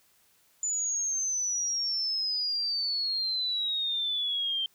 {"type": "exponential sweep", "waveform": "sine", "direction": "down", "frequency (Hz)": [7030, 3136], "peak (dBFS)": -27, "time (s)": [0.63, 4.66], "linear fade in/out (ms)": 2, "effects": ["white hiss -65 dBFS RMS until 4.74 s"]}